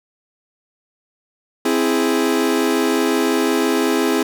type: chord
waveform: 40% pulse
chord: C augmented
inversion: none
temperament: equal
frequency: 261.6 / 329.6 / 415.3 Hz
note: C4 / E4 / G#4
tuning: 0 / 0 / 0 cents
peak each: -19 dBFS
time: 1.65-4.23 s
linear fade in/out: 5 ms
effects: none